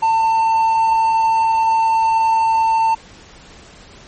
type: tone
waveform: triangle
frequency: 897 Hz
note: A5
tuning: 33 cents sharp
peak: -10 dBFS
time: 0.02-2.95 s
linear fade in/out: 10 ms
effects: pink hiss -42 dBFS RMS until 4.07 s + MP3 32 kbps